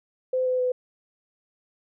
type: tone with pitch steps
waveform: sine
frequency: 513 / 507.7 / 502.4 Hz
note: C5 / B4 / B4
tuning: -34 / +48 / +30 cents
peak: -21 dBFS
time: 0.33-0.72 s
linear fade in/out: 5 ms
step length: 130 ms
effects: none